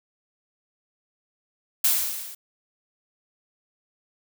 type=noise with level ramp; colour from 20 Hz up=blue; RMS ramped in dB=-18 to -41 dBFS; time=1.84-2.35 s; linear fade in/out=5 ms; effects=none